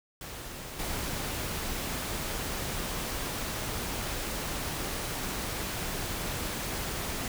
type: noise with level steps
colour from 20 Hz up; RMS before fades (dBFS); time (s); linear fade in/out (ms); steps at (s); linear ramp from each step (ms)
pink; -41 / -34; 0.21-7.28; 2; 0.79; 2
effects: none